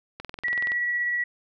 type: click train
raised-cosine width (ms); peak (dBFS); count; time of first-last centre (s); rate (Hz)
0.3; -20; 12; 0.2-0.719; 21.2
type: tone with tremolo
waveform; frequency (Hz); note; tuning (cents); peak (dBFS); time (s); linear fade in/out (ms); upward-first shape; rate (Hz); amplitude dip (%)
sine; 1935; B6; -36; -22; 0.44-1.24; 5; triangle; 16; 25
effects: none